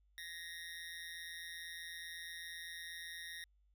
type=tone with amplitude modulation; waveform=25% pulse; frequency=1864.7 Hz; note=A#6; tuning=in tune; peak=-39 dBFS; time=0.18-3.44 s; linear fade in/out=0 ms; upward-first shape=sine; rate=168 Hz; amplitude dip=75%; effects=added 50 Hz sine -69 dBFS peak until 3.74 s